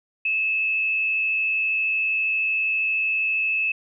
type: tone with frequency modulation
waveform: sine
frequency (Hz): 2600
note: E7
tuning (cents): -24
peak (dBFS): -20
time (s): 0.25-3.72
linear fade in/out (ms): 5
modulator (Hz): 92.7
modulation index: 0.51
effects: none